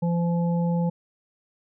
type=harmonic tone; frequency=171.1 Hz; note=F3; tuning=35 cents flat; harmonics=1 / 3 / 5; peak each=-21 / -31 / -35 dBFS; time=0.02-0.9 s; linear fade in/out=10 ms; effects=none